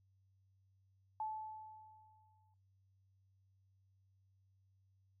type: tone with exponential decay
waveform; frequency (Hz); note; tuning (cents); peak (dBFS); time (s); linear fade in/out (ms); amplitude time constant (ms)
sine; 868; A5; -24; -37; 1.2-2.54; 2; 290
effects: noise-tail reverb RT60 0.3 s tail -20 dB re dry + added 96 Hz sine -70 dBFS peak until 5.2 s